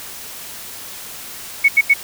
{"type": "tone bursts", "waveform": "sine", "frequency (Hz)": 2217, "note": "C#7", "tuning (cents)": 0, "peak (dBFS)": -7, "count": 3, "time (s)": [1.64, 1.939], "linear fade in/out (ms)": 10, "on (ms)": 45, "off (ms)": 82, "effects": ["white hiss -33 dBFS RMS until 2.03 s"]}